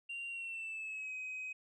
sine tone with pitch glide, 2769 to 2525 Hz, F7 to D#7, -15 to +25 cents, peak -38 dBFS, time 0.09-1.53 s, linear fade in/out 10 ms, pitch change -160 cents, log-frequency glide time 0.28-1.14 s, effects tanh soft clip ceiling -38 dBFS

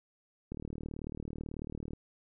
click train, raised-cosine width 3 ms, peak -27 dBFS, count 55, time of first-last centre 0.52-1.934 s, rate 38.2 Hz, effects none

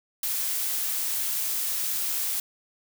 blue noise, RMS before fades -28 dBFS, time 0.23-2.4 s, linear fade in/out 2 ms, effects none

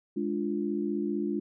sine chord, D diminished, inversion second, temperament equal with one note detuned, 209.2 / 293.7 / 349.2 Hz, Ab3 / D4 / F4, +13 / 0 / 0 cents, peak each -32 dBFS, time 0.16-1.4 s, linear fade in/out 10 ms, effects none

